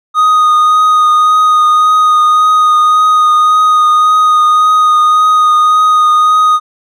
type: tone with vibrato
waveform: triangle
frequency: 1241 Hz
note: D#6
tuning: 5 cents flat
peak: -3 dBFS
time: 0.14-6.6 s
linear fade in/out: 50 ms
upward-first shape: triangle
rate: 1.8 Hz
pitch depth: 16 cents each way
effects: none